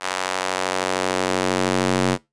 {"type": "tone with high-pass filter sweep", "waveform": "square", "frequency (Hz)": 46.47, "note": "F#1", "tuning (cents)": 8, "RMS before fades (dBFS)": -22, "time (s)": [0, 2.18], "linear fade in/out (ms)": 50, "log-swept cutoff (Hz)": [950, 190], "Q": 0.87, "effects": ["noise-tail reverb RT60 0.2 s tail -21 dB re dry", "resampled to 22050 Hz"]}